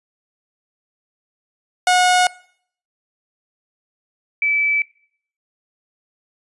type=tone pair in turn; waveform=sawtooth / sine; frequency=727 / 2308 Hz; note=F#5 / D7; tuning=-31 / -31 cents; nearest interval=octave + minor sixth; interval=2000 cents; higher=second; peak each=-8 / -15 dBFS; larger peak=first; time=1.87-2.27 / 4.42-4.82 s; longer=neither; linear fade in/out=2 ms; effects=noise-tail reverb RT60 0.6 s tail -22 dB re dry + resampled to 24000 Hz